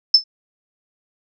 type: tone with exponential decay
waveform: sine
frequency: 5270 Hz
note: E8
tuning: 1 cent flat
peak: -3 dBFS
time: 0.14-0.24 s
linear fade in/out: 5 ms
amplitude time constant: 21 ms
effects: none